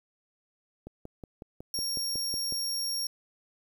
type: click train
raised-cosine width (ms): 2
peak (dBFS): -28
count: 10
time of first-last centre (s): 0.87-2.524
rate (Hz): 5.44
type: tone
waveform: sawtooth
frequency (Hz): 5560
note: F8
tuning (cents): -9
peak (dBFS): -27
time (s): 1.74-3.07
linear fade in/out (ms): 2
effects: 10-bit